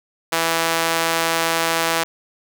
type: tone with high-pass filter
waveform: sawtooth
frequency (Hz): 164.81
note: E3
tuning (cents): 0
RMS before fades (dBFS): -20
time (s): 0.32-2.04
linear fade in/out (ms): 10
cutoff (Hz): 690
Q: 0.66
effects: none